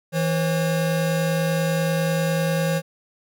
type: tone pair together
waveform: square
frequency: 163.3 / 540 Hz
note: E3 / C#5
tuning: -16 / -45 cents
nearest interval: octave + major sixth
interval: 2071 cents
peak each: -22 / -25 dBFS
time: 0.12-2.82 s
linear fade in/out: 50 ms
effects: none